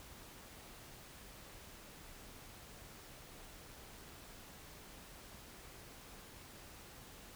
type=silence; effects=pink hiss -55 dBFS RMS until 7.35 s